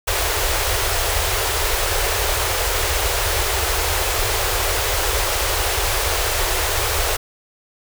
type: band-stop noise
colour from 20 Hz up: pink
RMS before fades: -20 dBFS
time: 0.07-7.17 s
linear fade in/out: 10 ms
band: 100 to 370 Hz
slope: 48 dB/octave
effects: none